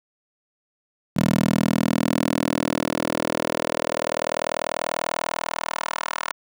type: tone with high-pass filter sweep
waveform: 10% pulse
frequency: 40.22 Hz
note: E1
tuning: 42 cents flat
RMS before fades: -24 dBFS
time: 1.16-6.32 s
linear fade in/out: 10 ms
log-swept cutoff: 180 to 1100 Hz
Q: 1.9
effects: none